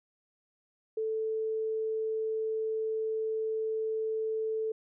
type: tone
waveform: sine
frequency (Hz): 440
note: A4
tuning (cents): 0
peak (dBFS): -29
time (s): 0.97-4.72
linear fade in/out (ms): 5
effects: none